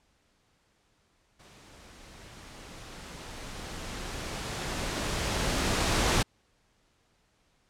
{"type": "noise with level ramp", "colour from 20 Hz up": "pink", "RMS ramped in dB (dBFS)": [-54, -24], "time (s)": [1.39, 6.23], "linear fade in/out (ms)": 10, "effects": ["pink hiss -69 dBFS RMS until 7.69 s", "low-pass 8000 Hz 12 dB/octave"]}